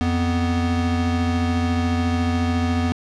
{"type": "tone pair together", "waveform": "square", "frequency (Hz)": [86.99, 246.9], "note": ["F2", "B3"], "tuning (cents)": [-6, 0], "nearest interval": "octave + tritone", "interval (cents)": 1806, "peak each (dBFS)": -22, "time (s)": [0.01, 2.92], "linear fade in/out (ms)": 0, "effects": ["low-pass 5000 Hz 12 dB/octave"]}